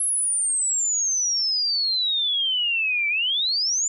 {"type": "exponential two-way sweep", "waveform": "sine", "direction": "down then up", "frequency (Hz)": [11060, 2301, 7200], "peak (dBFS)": -20, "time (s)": [0, 3.88], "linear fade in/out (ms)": 5, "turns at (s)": 3.08, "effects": []}